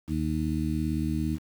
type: harmonic tone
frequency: 77.78 Hz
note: D#2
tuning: in tune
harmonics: 1 / 2 / 3 / 4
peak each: -31 / -31 / -31 / -31 dBFS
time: 0.07-1.39 s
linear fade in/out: 50 ms
effects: 8-bit